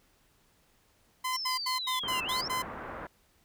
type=tone bursts; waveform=sawtooth; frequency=1023 Hz; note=C6; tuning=39 cents flat; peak=-26 dBFS; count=7; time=1.24-2.624 s; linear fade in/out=10 ms; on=130 ms; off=79 ms
type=linear two-way sweep; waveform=sine; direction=down then up; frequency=5570 to 2565 to 5570 Hz; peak=-33 dBFS; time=1.33-2.48 s; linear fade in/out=5 ms; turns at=2.24 s
type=low-pass noise; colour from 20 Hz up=white; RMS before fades=-41 dBFS; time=2.03-3.07 s; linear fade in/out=5 ms; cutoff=1500 Hz; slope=24 dB/octave
effects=pink hiss -67 dBFS RMS until 3.44 s